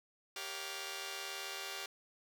5% pulse chord, G half-diminished seventh, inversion none, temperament just, 392 / 470.4 / 564.5 / 705.6 Hz, G4 / Bb4 / Db5 / F5, 0 / +16 / +31 / +18 cents, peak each -34 / -39 / -37 / -38 dBFS, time 0.36-1.86 s, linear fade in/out 2 ms, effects none

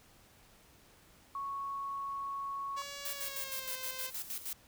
sine tone, 1107 Hz, C#6, 3 cents flat, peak -36 dBFS, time 1.35-2.82 s, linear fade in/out 2 ms
5% pulse tone with pitch glide, 565 to 518.1 Hz, C#5 to C5, +33 to -17 cents, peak -31 dBFS, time 2.76-4.11 s, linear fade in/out 20 ms, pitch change -150 cents, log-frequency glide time 3.14-3.73 s
blue noise with tremolo, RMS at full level -39 dBFS, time 3.05-4.53 s, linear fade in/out 2 ms, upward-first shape square, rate 6.4 Hz, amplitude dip 70%
effects pink hiss -62 dBFS RMS until 4.67 s

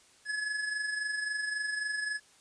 square tone with amplitude modulation, 1700 Hz, G#6, 40 cents sharp, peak -30 dBFS, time 0.25-2.2 s, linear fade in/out 50 ms, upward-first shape sine, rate 23.7 Hz, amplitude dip 50%, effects white hiss -61 dBFS RMS until 2.4 s + resampled to 22050 Hz

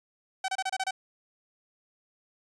sawtooth tone bursts, 762 Hz, G5, 49 cents flat, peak -24 dBFS, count 7, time 0.44-0.909 s, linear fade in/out 5 ms, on 43 ms, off 28 ms, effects resampled to 22050 Hz

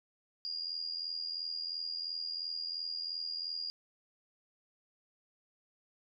sine tone with amplitude modulation, 4832 Hz, D8, 48 cents sharp, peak -33 dBFS, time 0.45-3.7 s, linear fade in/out 0 ms, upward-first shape sine, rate 82.9 Hz, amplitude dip 65%, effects none

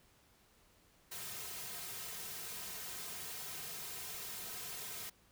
white noise with comb filter, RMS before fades -45 dBFS, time 1.11-5.1 s, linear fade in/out 10 ms, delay 3.5 ms, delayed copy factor -0.75, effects pink hiss -68 dBFS RMS until 5.31 s

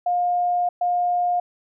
sine tone bursts at uneven times, 710 Hz, F5, 28 cents sharp, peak -18 dBFS, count 2, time 0.06-0.69 / 0.81-1.4 s, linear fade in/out 5 ms, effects none

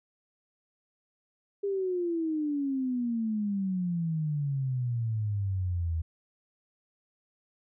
sine exponential sweep, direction down, 405.3 to 79.8 Hz, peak -27 dBFS, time 1.63-6.02 s, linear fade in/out 10 ms, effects none

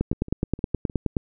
two click trains, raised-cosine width 3 ms, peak -9 / -24 dBFS, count 12 / 6, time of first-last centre 0.01-1.168 / 0.13-0.898 s, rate 9.5 / 6.51 Hz, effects none

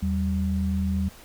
sine tone pair together, 80.81 / 192.2 Hz, E2 / G3, -34 / -34 cents, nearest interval octave + minor third, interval 1500 cents, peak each -25 dBFS, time 0.02-1.09 s, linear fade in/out 10 ms, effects pink hiss -48 dBFS RMS until 1.24 s

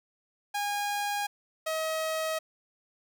sawtooth tone pair in turn, 818 / 636 Hz, G#5 / D#5, -26 / +38 cents, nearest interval major third, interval 436 cents, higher first, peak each -25 dBFS, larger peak neither, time 0.54-1.27 / 1.66-2.39 s, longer neither, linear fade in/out 10 ms, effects none

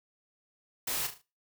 white noise with echo, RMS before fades -33 dBFS, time 0.87-1.07 s, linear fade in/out 5 ms, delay 37 ms, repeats 4, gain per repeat -8 dB, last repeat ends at 1.218 s, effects noise-tail reverb RT60 0.3 s tail -21 dB re dry

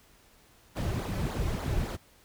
brown noise with flanger, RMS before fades -31 dBFS, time 0.75-1.97 s, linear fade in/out 20 ms, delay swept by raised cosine 0.35 to 4.35 ms, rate 3.5 Hz, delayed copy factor -0.8, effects pink hiss -60 dBFS RMS until 2.24 s

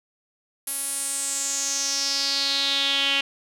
sawtooth tone with band-pass filter sweep, 277.2 Hz, C#4, in tune, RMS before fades -25 dBFS, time 0.67-3.21 s, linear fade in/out 5 ms, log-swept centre 11000 to 2900 Hz, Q 5.1, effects none

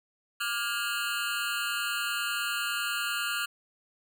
25% pulse tone with amplitude modulation, 1411 Hz, F6, 17 cents sharp, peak -21 dBFS, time 0.4-3.46 s, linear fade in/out 10 ms, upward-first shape sine, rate 230 Hz, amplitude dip 100%, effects none

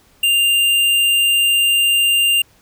sine tone with hard clipping, 2794 Hz, F7, in tune, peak -13 dBFS, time 0.23-2.42 s, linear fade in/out 5 ms, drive 14 dB, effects pink hiss -53 dBFS RMS until 2.61 s

